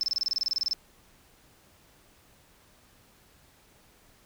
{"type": "tone bursts", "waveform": "sine", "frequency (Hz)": 5274, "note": "E8", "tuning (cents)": 0, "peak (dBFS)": -23, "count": 15, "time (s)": [0.01, 0.732], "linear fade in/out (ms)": 0, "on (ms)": 22, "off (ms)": 28, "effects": ["tanh soft clip ceiling -21 dBFS", "pink hiss -60 dBFS RMS until 4.25 s"]}